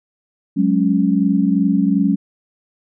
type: chord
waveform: sine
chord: F# suspended second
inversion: none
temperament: equal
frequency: 185 / 207.7 / 277.2 Hz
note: F#3 / G#3 / C#4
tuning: 0 / 0 / 0 cents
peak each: -17 dBFS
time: 0.56-2.16 s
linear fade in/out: 20 ms
effects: none